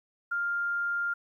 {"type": "tone", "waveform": "sine", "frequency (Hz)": 1400, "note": "F6", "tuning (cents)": 4, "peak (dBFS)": -27, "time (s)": [0.31, 1.14], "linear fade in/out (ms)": 10, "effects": ["11-bit"]}